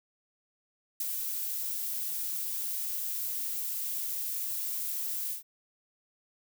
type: noise with ADSR envelope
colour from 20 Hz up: violet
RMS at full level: -31 dBFS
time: 1-5.43 s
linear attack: 4 ms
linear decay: 36 ms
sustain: -3 dB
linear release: 120 ms
effects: none